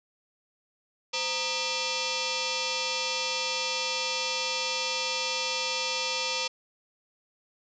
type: tone with frequency modulation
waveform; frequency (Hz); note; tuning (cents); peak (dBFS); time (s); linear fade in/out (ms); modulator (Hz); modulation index
sine; 932.3; A#5; 0; -27; 1.13-6.48; 10; 724; 7.1
effects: none